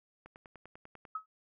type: click train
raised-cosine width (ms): 0.5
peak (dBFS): -36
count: 9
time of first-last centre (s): 0.26-1.052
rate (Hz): 10.1
type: tone with exponential decay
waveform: sine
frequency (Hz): 1280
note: D#6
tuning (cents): +49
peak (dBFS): -31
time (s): 1.15-1.26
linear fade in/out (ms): 5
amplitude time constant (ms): 22
effects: none